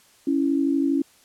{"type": "tone pair together", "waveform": "sine", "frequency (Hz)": [277.2, 329.6], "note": ["C#4", "E4"], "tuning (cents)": [0, 0], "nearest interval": "minor third", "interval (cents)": 300, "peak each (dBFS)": [-20, -24], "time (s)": [0.27, 1.02], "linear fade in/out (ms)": 5, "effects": ["white hiss -56 dBFS RMS until 1.24 s", "low-pass 11000 Hz 12 dB/octave"]}